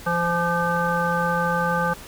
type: harmonic tone with a mistuned harmonic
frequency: 171.2 Hz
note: F3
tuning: 34 cents flat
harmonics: 1 / 3 / 5 / 7 / 9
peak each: -26 / -26 / -26 / -26 / -26 dBFS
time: 0.06-1.94 s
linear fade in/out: 10 ms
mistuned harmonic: 3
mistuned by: +16 cents
effects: pink hiss -41 dBFS RMS until 2.07 s